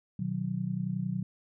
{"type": "chord", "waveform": "sine", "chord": "B major", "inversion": "none", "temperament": "just", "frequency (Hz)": [123.47, 154.34, 185.21], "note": ["B2", "D#3", "F#3"], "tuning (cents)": [0, -14, 2], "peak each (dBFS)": [-36, -35, -32], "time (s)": [0.19, 1.23], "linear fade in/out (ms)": 5, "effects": []}